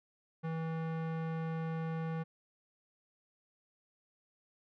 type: tone with low-pass filter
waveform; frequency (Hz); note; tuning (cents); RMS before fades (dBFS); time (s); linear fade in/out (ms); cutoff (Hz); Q
square; 162.2; E3; -28; -37; 0.43-2.24; 20; 1700; 0.91
effects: none